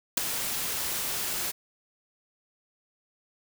white noise with ADSR envelope, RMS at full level -19 dBFS, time 0.17-1.52 s, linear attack 7 ms, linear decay 5 ms, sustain -12 dB, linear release 18 ms, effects none

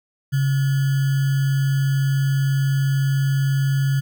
sine tone with sample-and-hold, 137 Hz, C#3, 20 cents flat, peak -16 dBFS, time 0.32-4.01 s, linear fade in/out 20 ms, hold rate 1575 Hz, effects none

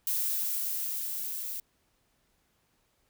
violet noise with level ramp, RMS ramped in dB -29 to -37 dBFS, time 0.07-1.6 s, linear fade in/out 2 ms, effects pink hiss -72 dBFS RMS until 3.09 s

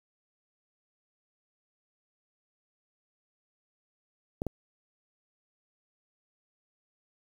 clicks, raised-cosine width 2 ms, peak -18 dBFS, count 2, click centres 4.419 / 4.467 s, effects 8-bit

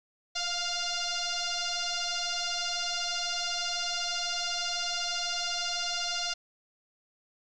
sine tone with frequency modulation, 694 Hz, F5, 11 cents flat, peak -29 dBFS, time 0.35-6.34 s, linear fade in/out 10 ms, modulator 701 Hz, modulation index 7.7, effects 11-bit

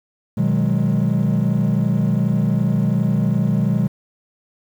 triangle chord, G# minor seventh, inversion first, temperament equal, 123.47 / 155.56 / 185 / 207.7 Hz, B2 / D#3 / F#3 / G#3, 0 / 0 / 0 / 0 cents, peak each -18 dBFS, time 0.37-3.88 s, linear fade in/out 10 ms, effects tanh soft clip ceiling -8 dBFS + 8-bit

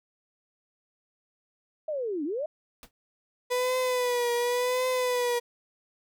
sine linear two-way sweep, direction down then up, 640 to 274.8 to 640 Hz, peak -28 dBFS, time 1.88-2.46 s, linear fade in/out 5 ms, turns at 2.24 s
pink noise with exponential decay, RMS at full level -41 dBFS, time 2.83-2.91 s, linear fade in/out 1 ms, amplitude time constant 17 ms
35% pulse tone with vibrato, 493.9 Hz, B4, in tune, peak -23 dBFS, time 3.5-5.4 s, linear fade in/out 20 ms, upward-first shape triangle, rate 0.91 Hz, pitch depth 64 cents each way
effects none

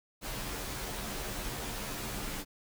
pink noise with comb filter, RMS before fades -38 dBFS, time 0.21-2.45 s, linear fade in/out 50 ms, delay 12 ms, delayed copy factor -0.8, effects none

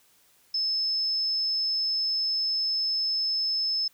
sine tone, 5230 Hz, E8, 15 cents flat, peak -24 dBFS, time 0.54-3.88 s, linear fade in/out 5 ms, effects white hiss -62 dBFS RMS until 3.93 s

